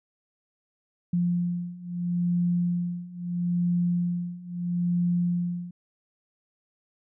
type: beating tone pair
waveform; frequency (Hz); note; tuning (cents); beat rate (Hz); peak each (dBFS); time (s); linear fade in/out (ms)
sine; 174.61 / 175.37; F3 / F3; 0 / +7; 0.76; -28 / -26; 1.13-5.71; 5
effects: none